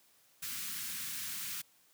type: band-stop noise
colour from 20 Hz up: white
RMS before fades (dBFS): -40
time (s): 0.42-1.62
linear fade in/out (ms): 10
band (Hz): 240 to 1300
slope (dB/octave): 24
effects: white hiss -67 dBFS RMS until 1.93 s + high-pass 100 Hz 12 dB/octave